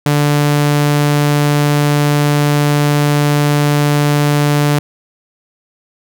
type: tone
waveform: sawtooth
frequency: 146.4 Hz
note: D3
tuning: 5 cents flat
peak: -6 dBFS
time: 0.06-4.79 s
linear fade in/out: 2 ms
effects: none